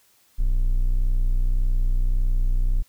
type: tone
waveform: triangle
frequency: 30.87 Hz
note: B0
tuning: in tune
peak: -15 dBFS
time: 0.38-2.83 s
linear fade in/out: 20 ms
effects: white hiss -60 dBFS RMS until 2.88 s